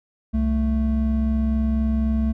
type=tone pair together; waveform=triangle; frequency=65.64 / 220.8 Hz; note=C2 / A3; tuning=+6 / +6 cents; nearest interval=octave + major sixth; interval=2100 cents; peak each=-19 dBFS; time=0.33-2.33 s; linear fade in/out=20 ms; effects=none